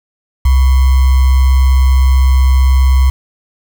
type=tone with sample-and-hold; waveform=sine; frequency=65.41 Hz; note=C2; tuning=in tune; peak=-5 dBFS; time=0.45-3.1 s; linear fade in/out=5 ms; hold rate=1050 Hz; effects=none